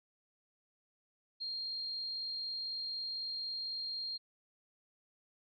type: tone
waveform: sine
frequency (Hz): 4214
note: C8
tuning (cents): +12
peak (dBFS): -37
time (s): 1.4-4.18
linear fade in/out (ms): 20
effects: none